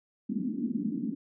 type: band-pass noise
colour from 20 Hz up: white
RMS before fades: -32 dBFS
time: 0.29-1.15 s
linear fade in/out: 10 ms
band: 200 to 270 Hz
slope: 48 dB/octave
effects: none